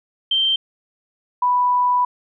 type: tone pair in turn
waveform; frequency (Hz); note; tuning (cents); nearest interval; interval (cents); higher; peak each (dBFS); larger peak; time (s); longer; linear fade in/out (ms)
sine; 3136 / 987.8; G7 / B5; 0 / 0; octave + minor sixth; 2000; first; -15 / -14; second; 0.31-0.56 / 1.42-2.05; second; 5
effects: none